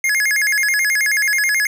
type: tone with vibrato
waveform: square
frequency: 1895 Hz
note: A#6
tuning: 28 cents sharp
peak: -15 dBFS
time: 0.04-1.67 s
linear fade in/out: 2 ms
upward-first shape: square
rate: 9.3 Hz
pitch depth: 200 cents each way
effects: none